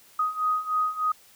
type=beating tone pair; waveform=sine; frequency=1249 / 1252.3 Hz; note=D#6 / D#6; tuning=+6 / +11 cents; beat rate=3.3 Hz; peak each=-28 / -25 dBFS; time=0.19-1.12 s; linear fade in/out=5 ms; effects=white hiss -55 dBFS RMS until 1.35 s